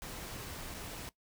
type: noise with dropouts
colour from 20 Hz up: pink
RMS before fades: -44 dBFS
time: 0.02-1.09 s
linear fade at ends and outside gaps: 0 ms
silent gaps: 0.741-0.745 s
effects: noise-tail reverb RT60 0.1 s tail -18 dB re dry